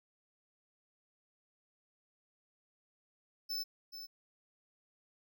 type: tone with echo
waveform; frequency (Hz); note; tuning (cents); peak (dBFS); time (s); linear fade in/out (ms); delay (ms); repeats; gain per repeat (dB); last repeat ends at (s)
square; 5270; E8; -1; -36; 3.49-3.64; 20; 430; 1; -9; 4.07
effects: none